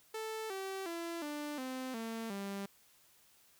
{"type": "tone with pitch steps", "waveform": "sawtooth", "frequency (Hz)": [440, 385.3, 337.3, 295.4, 258.6, 226.4, 198.28], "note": ["A4", "G4", "E4", "D4", "C4", "A3", "G3"], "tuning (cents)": [0, -30, 40, 10, -20, 50, 20], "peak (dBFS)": -35, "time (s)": [0.14, 2.66], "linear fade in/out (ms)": 5, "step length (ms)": 360, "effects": ["white hiss -66 dBFS RMS until 3.59 s"]}